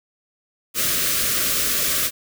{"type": "band-stop noise", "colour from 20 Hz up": "white", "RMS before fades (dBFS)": -21, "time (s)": [0.74, 2.11], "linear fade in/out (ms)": 50, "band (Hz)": [660, 1100], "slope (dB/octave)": 96, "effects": []}